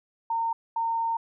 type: tone pair in turn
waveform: sine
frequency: 915 / 915 Hz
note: A#5 / A#5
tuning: -32 / -32 cents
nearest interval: unison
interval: 0 cents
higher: neither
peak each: -24 dBFS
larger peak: neither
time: 0.3-0.53 / 0.76-1.17 s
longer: second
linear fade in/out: 5 ms
effects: none